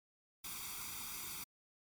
white noise with comb filter, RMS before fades -45 dBFS, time 0.44-1.44 s, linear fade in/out 5 ms, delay 0.85 ms, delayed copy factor +0.85, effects MP3 96 kbps

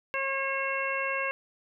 harmonic tone, 542 Hz, C#5, 39 cents flat, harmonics 1 / 2 / 3 / 4 / 5, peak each -34 / -34 / -34 / -34 / -34 dBFS, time 0.14-1.31 s, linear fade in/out 0 ms, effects none

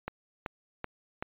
click train, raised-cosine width 0.5 ms, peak -19 dBFS, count 4, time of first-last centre 0.08-1.225 s, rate 2.62 Hz, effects resampled to 8000 Hz

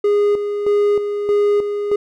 triangle tone with tremolo, 411.2 Hz, G#4, 17 cents flat, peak -10 dBFS, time 0.04-1.96 s, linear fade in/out 5 ms, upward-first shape square, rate 1.6 Hz, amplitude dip 55%, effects none

